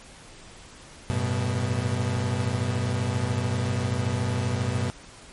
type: tone cluster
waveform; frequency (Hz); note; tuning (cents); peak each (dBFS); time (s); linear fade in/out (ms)
35% pulse; 96.1 / 110.6 / 123.7; G2 / A2 / B2; -34 / +9 / +3; -26 / -31 / -25; 1.1-4.9; 0
effects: pink hiss -47 dBFS RMS until 5.32 s + MP3 48 kbps